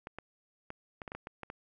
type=clicks; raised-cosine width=0.5 ms; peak=-26 dBFS; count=10; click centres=0.071 / 0.186 / 0.704 / 1.018 / 1.078 / 1.119 / 1.15 / 1.271 / 1.433 / 1.501 s; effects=none